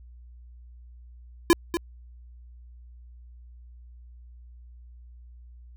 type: tone with echo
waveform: square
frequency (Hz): 340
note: F4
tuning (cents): -46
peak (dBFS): -14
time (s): 1.5-1.53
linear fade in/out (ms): 0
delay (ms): 240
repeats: 1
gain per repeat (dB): -10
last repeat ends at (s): 1.77
effects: added 60 Hz sine -45 dBFS peak until 5.76 s